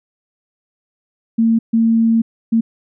sine tone bursts at uneven times, 227.1 Hz, A#3, 45 cents flat, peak -10 dBFS, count 3, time 1.38-1.59 / 1.73-2.22 / 2.52-2.61 s, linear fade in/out 10 ms, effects none

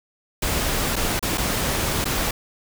pink noise with dropouts, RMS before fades -23 dBFS, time 0.42-2.31 s, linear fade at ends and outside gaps 5 ms, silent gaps 0.958-0.963 / 1.194-1.226 / 1.375-1.379 / 2.044-2.054 s, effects none

